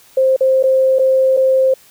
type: tone with dropouts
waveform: sine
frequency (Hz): 526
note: C5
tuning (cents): +9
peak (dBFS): -9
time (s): 0.17-1.74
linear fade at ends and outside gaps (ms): 5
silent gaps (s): 0.364-0.407 / 0.628-0.637 / 0.987-0.993 / 1.368-1.372
effects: white hiss -47 dBFS RMS until 1.9 s